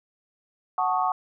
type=chord; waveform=sine; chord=D# half-diminished seventh; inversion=first; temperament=equal; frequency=740 / 880 / 1108.7 / 1244.5 Hz; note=F#5 / A5 / C#6 / D#6; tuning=0 / 0 / 0 / 0 cents; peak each=-25 / -28 / -26 / -31 dBFS; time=0.78-1.12 s; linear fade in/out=2 ms; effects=none